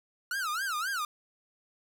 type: tone with vibrato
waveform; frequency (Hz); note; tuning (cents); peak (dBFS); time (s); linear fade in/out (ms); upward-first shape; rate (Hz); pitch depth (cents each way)
45% pulse; 1396.9; F6; 0; -30; 0.31-1.05; 2; sine; 3.8; 260
effects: none